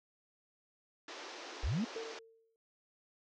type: band-pass noise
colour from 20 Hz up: pink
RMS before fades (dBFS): -48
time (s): 1.08-2.19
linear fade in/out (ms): 2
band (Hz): 300 to 6300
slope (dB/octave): 48
type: linear sweep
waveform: sine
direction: up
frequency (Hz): 36 to 250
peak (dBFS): -31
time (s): 1.63-1.85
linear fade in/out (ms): 10
type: tone with exponential decay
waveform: sine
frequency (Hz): 451.9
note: A4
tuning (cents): +46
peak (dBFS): -38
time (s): 1.96-2.56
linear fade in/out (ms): 1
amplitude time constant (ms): 130
effects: none